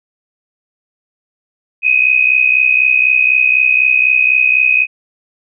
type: tone pair together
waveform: sine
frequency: 2489 / 2553 Hz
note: D#7 / D#7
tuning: 0 / +44 cents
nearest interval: unison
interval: 44 cents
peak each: -11 dBFS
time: 1.82-4.87 s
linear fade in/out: 50 ms
effects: none